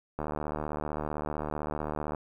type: click train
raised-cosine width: 1 ms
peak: -19 dBFS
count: 149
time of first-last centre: 0.19-2.148 s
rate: 75.6 Hz
effects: 10-bit